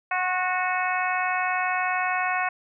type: harmonic tone with a mistuned harmonic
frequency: 367.4 Hz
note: F#4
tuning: 12 cents flat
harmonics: 2 / 3 / 4 / 5 / 6 / 7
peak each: -27 / -29 / -30 / -31 / -32 / -32 dBFS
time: 0.11-2.49 s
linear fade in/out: 5 ms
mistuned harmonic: 3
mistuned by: -19 cents
effects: none